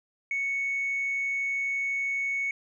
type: tone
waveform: sine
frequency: 2217 Hz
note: C#7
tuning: in tune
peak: -25 dBFS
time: 0.31-2.51 s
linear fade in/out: 2 ms
effects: tanh soft clip ceiling -23 dBFS